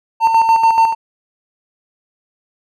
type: tone with tremolo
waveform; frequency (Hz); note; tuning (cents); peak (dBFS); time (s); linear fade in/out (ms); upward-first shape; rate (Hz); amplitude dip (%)
triangle; 904; A5; +47; -5; 0.2-0.95; 50; square; 6.9; 50
effects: none